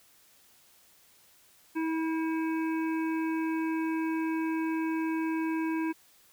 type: harmonic tone with a mistuned harmonic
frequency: 321.7 Hz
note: E4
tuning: 42 cents flat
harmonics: 1 / 3 / 5 / 7 / 8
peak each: -28 / -38 / -42 / -45 / -46 dBFS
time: 1.75-5.93 s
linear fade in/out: 20 ms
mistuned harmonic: 3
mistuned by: +16 cents
effects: white hiss -61 dBFS RMS until 6.32 s